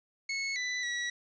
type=tone with pitch steps; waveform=sawtooth; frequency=2194 / 1989 / 1932 Hz; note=C#7 / B6 / B6; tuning=-18 / +12 / -39 cents; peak=-28 dBFS; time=0.29-1.1 s; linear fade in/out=5 ms; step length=270 ms; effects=resampled to 16000 Hz + 10-bit